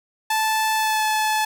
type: tone with pitch glide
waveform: sawtooth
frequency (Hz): 875 to 864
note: A5 to A5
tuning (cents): -10 to -32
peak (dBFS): -15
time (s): 0.3-1.45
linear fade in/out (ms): 5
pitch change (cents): -22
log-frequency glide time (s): 0.76-1.04
effects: none